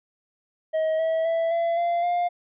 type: tone with pitch steps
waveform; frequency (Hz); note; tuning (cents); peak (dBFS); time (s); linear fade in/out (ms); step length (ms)
triangle; 634 / 647.3 / 660.9 / 674.8 / 689 / 703.5; D#5 / E5 / E5 / E5 / F5 / F5; +32 / -32 / +4 / +40 / -24 / +12; -19; 0.73-2.29; 20; 260
effects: resampled to 8000 Hz